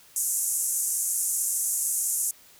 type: band-pass noise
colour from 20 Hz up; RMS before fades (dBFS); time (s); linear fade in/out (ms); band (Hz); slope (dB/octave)
white; -27; 0.16-2.31; 2; 6500 to 12000; 48
effects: white hiss -54 dBFS RMS until 2.59 s